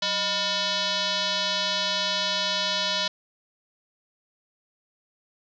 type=tone with frequency modulation; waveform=sine; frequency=185 Hz; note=F#3; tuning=in tune; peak=-23 dBFS; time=0.02-3.08 s; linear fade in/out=5 ms; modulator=802 Hz; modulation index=5.9; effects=none